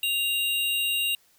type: tone pair together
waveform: square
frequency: 2794 / 3801 Hz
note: F7 / A#7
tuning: 0 / +33 cents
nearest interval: perfect fourth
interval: 533 cents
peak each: -25 / -32 dBFS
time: 0.03-1.15 s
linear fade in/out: 2 ms
effects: white hiss -62 dBFS RMS until 1.38 s